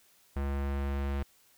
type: tone with low-pass filter sweep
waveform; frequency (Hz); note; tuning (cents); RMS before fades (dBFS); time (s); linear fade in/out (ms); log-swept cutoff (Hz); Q
square; 69.6; C#2; +8; -32; 0.36-1.23; 5; 1800 to 2700; 0.89
effects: white hiss -64 dBFS RMS until 1.57 s